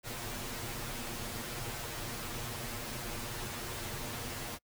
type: noise with comb filter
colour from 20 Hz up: pink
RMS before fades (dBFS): -40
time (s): 0.03-4.59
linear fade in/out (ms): 50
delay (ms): 8.5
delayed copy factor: +0.95
effects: noise-tail reverb RT60 0.1 s tail -26 dB re dry